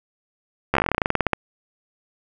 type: slowing click train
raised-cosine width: 0.5 ms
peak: -3 dBFS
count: 19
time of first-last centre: 0.74-1.333 s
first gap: 13 ms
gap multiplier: 1.1
effects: none